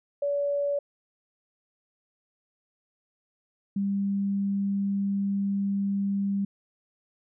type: tone pair in turn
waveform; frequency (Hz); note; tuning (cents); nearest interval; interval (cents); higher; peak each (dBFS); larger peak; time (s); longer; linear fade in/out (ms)
sine; 571 / 198.53; D5 / G3; -49 / +22; octave + tritone; 1829; first; -24; neither; 0.22-0.79 / 3.76-6.45; second; 5
effects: none